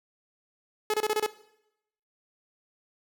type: tone bursts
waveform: sawtooth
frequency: 427.2 Hz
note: G#4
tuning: 49 cents sharp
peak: -20 dBFS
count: 6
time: 0.9-1.263 s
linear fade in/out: 2 ms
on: 38 ms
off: 27 ms
effects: noise-tail reverb RT60 0.8 s tail -18 dB re dry